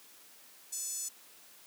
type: tone with high-pass filter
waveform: 5% pulse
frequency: 870 Hz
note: A5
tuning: 20 cents flat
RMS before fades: -38 dBFS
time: 0.72-1.09 s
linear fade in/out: 10 ms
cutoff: 7100 Hz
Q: 3.3
effects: white hiss -57 dBFS RMS until 1.66 s + high-pass 200 Hz 12 dB/octave